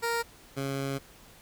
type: tone pair in turn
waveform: 15% pulse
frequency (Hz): 466.2 / 137.25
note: A#4 / C#3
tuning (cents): 0 / -17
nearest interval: octave + major sixth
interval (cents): 2117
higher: first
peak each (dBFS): -21 / -24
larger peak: first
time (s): 0.02-0.23 / 0.56-0.99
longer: second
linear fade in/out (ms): 20
effects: pink hiss -54 dBFS RMS until 1.41 s

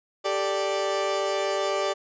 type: chord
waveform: 30% pulse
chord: G suspended second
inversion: none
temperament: equal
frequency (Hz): 392 / 440 / 587.3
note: G4 / A4 / D5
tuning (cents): 0 / 0 / 0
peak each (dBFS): -26 / -30 / -24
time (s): 0.24-1.94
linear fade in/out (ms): 20
effects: resampled to 16000 Hz

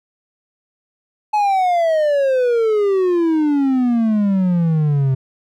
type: exponential sweep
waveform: triangle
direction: down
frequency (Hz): 857 to 130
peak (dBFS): -11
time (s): 1.33-5.15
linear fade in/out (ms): 10
effects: none

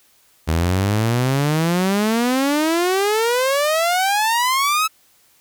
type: exponential sweep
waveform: sawtooth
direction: up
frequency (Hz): 77.9 to 1311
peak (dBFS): -12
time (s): 0.47-4.88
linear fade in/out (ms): 20
effects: white hiss -56 dBFS RMS until 5.4 s

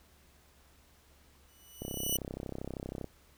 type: tone with exponential growth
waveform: 5% pulse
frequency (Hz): 2960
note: F#7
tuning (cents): 0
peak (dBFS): -19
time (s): 1.48-2.17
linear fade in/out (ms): 5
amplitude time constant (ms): 150
type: click train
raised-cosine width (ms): 2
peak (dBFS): -25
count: 41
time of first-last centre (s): 1.82-3.043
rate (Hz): 32.7
effects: added 70 Hz sine -64 dBFS peak until 3.37 s + pink hiss -64 dBFS RMS until 3.37 s

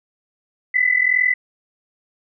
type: tone pair together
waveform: sine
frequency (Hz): 1982 / 2024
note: B6 / B6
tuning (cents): +6 / +42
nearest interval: unison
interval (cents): 36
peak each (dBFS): -17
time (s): 0.74-1.34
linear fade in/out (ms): 10
effects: none

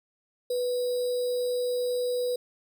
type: tone with sample-and-hold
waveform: sine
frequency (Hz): 493.9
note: B4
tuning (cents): 0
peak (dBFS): -25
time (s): 0.5-2.36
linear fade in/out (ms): 5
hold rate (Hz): 4410
effects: none

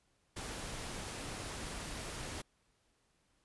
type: noise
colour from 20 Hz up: pink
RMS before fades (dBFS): -43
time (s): 0.36-2.42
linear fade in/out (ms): 10
effects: pink hiss -75 dBFS RMS until 3.44 s + resampled to 24000 Hz

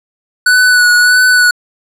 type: tone with vibrato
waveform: square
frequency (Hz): 1480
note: F#6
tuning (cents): 0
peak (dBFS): -6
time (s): 0.46-1.51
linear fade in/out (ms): 5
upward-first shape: sine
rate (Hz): 1.6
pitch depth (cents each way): 24
effects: low-pass 12000 Hz 12 dB/octave

